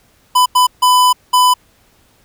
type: tone bursts at uneven times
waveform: square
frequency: 1000 Hz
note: B5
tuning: 21 cents sharp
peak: -8 dBFS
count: 4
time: 0.35-0.46 / 0.55-0.67 / 0.82-1.13 / 1.33-1.54 s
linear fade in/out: 10 ms
effects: pink hiss -53 dBFS RMS until 2.24 s